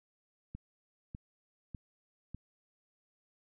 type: click train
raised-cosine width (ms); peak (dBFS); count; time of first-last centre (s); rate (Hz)
5; -30; 4; 0.55-2.346; 1.67
effects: none